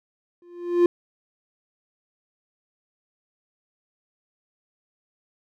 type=tone with exponential growth; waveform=triangle; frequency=349.2 Hz; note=F4; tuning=in tune; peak=-9 dBFS; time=0.42-0.86 s; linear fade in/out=2 ms; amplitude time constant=95 ms; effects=none